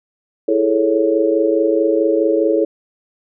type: chord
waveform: sine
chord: A major seventh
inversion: second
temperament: equal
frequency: 329.6 / 415.3 / 440 / 554.4 Hz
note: E4 / G#4 / A4 / C#5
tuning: 0 / 0 / 0 / 0 cents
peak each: -17 / -20 / -17 / -18 dBFS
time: 0.48-2.65 s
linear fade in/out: 5 ms
effects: none